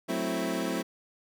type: chord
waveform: 25% pulse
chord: F# half-diminished seventh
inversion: none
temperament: equal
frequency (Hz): 185 / 220 / 261.6 / 329.6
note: F#3 / A3 / C4 / E4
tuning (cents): 0 / 0 / 0 / 0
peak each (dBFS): -31 / -32 / -30 / -30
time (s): 0.08-0.83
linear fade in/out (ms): 20
effects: none